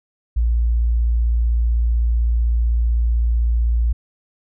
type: tone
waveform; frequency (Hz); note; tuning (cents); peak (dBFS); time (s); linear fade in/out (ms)
sine; 57.9; A#1; -11; -14; 0.36-3.93; 10
effects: none